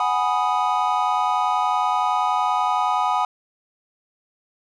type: chord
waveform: triangle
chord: G# minor seventh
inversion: third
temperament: equal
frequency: 740 / 830.6 / 987.8 / 1244.5 Hz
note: F#5 / G#5 / B5 / D#6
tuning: 0 / 0 / 0 / 0 cents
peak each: -22 dBFS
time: 0-3.25 s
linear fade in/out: 2 ms
effects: resampled to 22050 Hz